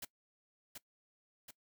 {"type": "noise with echo", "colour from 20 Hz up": "white", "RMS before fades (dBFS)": -44, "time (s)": [0.02, 0.05], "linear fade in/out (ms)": 5, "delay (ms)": 730, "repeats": 2, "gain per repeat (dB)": -4, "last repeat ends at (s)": 1.51, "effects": ["noise-tail reverb RT60 0.1 s tail -20 dB re dry"]}